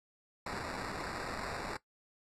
white noise with sample-and-hold, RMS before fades -40 dBFS, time 0.46-1.77 s, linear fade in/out 5 ms, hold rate 3150 Hz, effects noise-tail reverb RT60 0.1 s tail -17 dB re dry + low-pass 8000 Hz 12 dB/octave

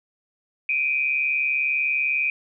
sine tone pair together, 2349 / 2489 Hz, D7 / D#7, 0 / 0 cents, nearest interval minor second, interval 100 cents, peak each -24 / -22 dBFS, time 0.69-2.3 s, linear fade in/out 2 ms, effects none

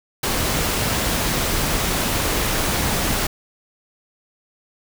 pink noise, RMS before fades -21 dBFS, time 0.23-3.27 s, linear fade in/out 5 ms, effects none

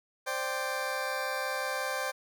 20% pulse chord, C suspended second, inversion none, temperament just, 523.3 / 588.7 / 784.9 Hz, C5 / D5 / G5, 0 / +4 / +2 cents, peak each -30 / -32 / -32 dBFS, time 0.26-2.12 s, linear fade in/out 20 ms, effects none

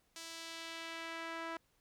sawtooth tone with band-pass filter sweep, 329.6 Hz, E4, in tune, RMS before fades -45 dBFS, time 0.16-1.57 s, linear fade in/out 2 ms, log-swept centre 5900 to 1300 Hz, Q 0.99, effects pink hiss -75 dBFS RMS until 1.8 s

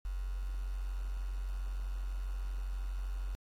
sine tone with quantisation, 46.25 Hz, F#1, in tune, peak -34 dBFS, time 0.05-3.35 s, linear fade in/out 0 ms, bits 9, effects AAC 48 kbps

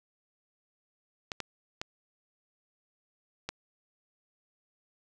clicks, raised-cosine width 0.2 ms, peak -17 dBFS, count 4, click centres 1.318 / 1.403 / 1.815 / 3.49 s, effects none

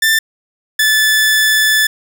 sawtooth tone pair in turn, 1778 / 1741.4 Hz, A6 / A6, +18 / -18 cents, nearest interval unison, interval 36 cents, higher first, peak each -6 dBFS, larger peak neither, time 0.02-0.19 / 0.79-1.87 s, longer second, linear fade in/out 5 ms, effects none

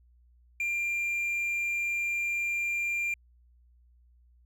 triangle tone, 2386 Hz, D7, 27 cents sharp, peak -26 dBFS, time 0.6-3.14 s, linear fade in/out 2 ms, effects added 60 Hz sine -58 dBFS peak until 4.45 s

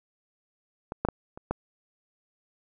clicks, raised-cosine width 1 ms, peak -19 / -11 / -11 / -27 / -13 dBFS, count 5, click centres 0.921 / 1.05 / 1.087 / 1.375 / 1.51 s, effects none

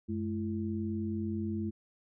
sine tone cluster, 94.9 / 214 / 334.7 Hz, F#2 / A3 / E4, +44 / -48 / +26 cents, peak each -37 / -34 / -38 dBFS, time 0.08-1.71 s, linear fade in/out 20 ms, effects none

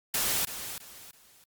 white noise with echo, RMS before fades -28 dBFS, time 0.14-0.45 s, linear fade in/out 2 ms, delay 330 ms, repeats 3, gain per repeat -10 dB, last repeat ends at 1.44 s, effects Opus 48 kbps

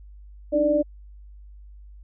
sine tone cluster, 288.2 / 309.2 / 590 Hz, D4 / D#4 / D5, -33 / -11 / +8 cents, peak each -27 / -24 / -19 dBFS, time 0.52-0.83 s, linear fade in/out 20 ms, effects added 50 Hz sine -42 dBFS peak until 2.03 s

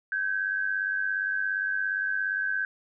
sine tone pair together, 1548 / 1645.3 Hz, G6 / G#6, -22 / -17 cents, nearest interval minor second, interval 105 cents, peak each -27 / -31 dBFS, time 0.12-2.65 s, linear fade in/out 2 ms, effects none

